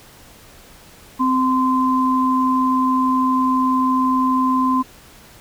sine tone pair together, 259.6 / 1033.3 Hz, C4 / C6, -13 / -22 cents, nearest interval 2 octaves, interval 2391 cents, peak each -17 dBFS, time 1.19-4.83 s, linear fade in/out 20 ms, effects pink hiss -45 dBFS RMS until 5.4 s

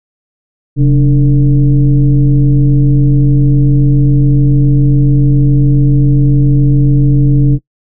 sine tone with frequency modulation, 135.4 Hz, C#3, 40 cents flat, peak -4 dBFS, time 0.76-7.59 s, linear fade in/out 50 ms, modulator 159 Hz, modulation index 0.84, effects noise-tail reverb RT60 0.1 s tail -19 dB re dry

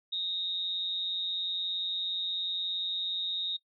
sine tone with amplitude modulation, 3729 Hz, A#7, in tune, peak -27 dBFS, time 0.12-3.57 s, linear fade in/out 10 ms, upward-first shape sine, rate 181 Hz, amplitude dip 55%, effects noise-tail reverb RT60 0.1 s tail -22 dB re dry

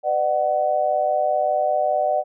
sine tone cluster, 504 / 602 / 747 Hz, B4 / D5 / F#5, +35 / +43 / +16 cents, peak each -29 / -20 / -21 dBFS, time 0.03-2.24 s, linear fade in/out 50 ms, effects none

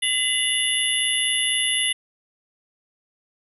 sine tone cluster, 2018 / 2835 / 2959 / 3512 / 10950 Hz, B6 / F7 / F#7 / A7 / F9, +37 / +25 / -1 / -4 / -35 cents, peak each -26 dBFS, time 0.02-1.93 s, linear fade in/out 10 ms, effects none

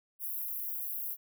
white high-pass noise, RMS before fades -37 dBFS, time 0.19-1.17 s, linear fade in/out 50 ms, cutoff 11000 Hz, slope 96 dB/octave, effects none

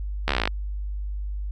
slowing click train, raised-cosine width 0.3 ms, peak -6 dBFS, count 13, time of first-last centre 0.28-0.475 s, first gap 13 ms, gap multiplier 1.04, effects added 50 Hz sine -27 dBFS peak until 1.51 s

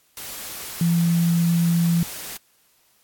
sine tone in noise, 169.4 Hz, E3, 48 cents sharp, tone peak -16 dBFS, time 0.81-2.03 s, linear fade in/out 2 ms, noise white, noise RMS -34 dBFS, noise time 0.17-2.37 s, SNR +15 dB, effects white hiss -61 dBFS RMS until 3.03 s + AAC 64 kbps

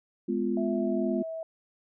sine chord, F diminished, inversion first, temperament just, 209.5 / 251.4 / 349.2 Hz, Ab3 / Cb4 / F4, +15 / +31 / 0 cents, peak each -30 dBFS, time 0.28-1.23 s, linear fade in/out 10 ms
sine tone with pitch glide, 659.3 to 649.1 Hz, E5 to E5, 0 to -27 cents, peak -33 dBFS, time 0.57-1.43 s, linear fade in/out 2 ms, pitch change -27 cents, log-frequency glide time 0.71-1.19 s
effects none

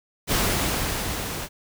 pink noise with level ramp, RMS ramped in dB -21 to -32 dBFS, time 0.27-1.49 s, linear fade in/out 50 ms, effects none

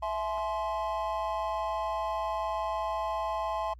triangle chord, E augmented, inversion none, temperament equal with one note detuned, 659.3 / 852.5 / 1046.5 Hz, E5 / G#5 / B#5, 0 / +45 / 0 cents, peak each -32 dBFS, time 0.02-3.74 s, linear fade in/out 10 ms, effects added 60 Hz sine -47 dBFS peak until 3.79 s + Opus 32 kbps

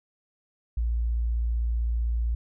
sine tone, 57.8 Hz, A#1, 14 cents flat, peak -23 dBFS, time 0.77-2.35 s, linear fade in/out 5 ms, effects none

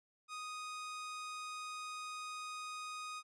sawtooth tone, 1244.5 Hz, D#6, in tune, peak -39 dBFS, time 0.28-3.23 s, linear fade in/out 50 ms, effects resampled to 22050 Hz

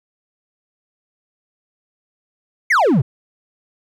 triangle exponential sweep, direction down, 2300 to 110.9 Hz, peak -9 dBFS, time 2.7-3.02 s, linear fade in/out 10 ms, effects none

